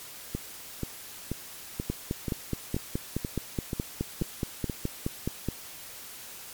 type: two click trains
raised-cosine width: 3 ms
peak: -17 / -15 dBFS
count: 10 / 18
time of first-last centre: 0.35-4.698 / 1.9-5.486 s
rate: 2.07 / 4.74 Hz
effects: white hiss -44 dBFS RMS until 6.53 s + MP3 96 kbps